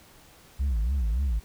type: tone with vibrato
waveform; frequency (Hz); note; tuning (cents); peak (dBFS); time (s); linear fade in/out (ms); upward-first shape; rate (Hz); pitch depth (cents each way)
sine; 61.1; B1; -18; -20; 0.59-1.4; 20; sine; 3.5; 250
effects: tanh soft clip ceiling -22 dBFS + pink hiss -54 dBFS RMS until 1.44 s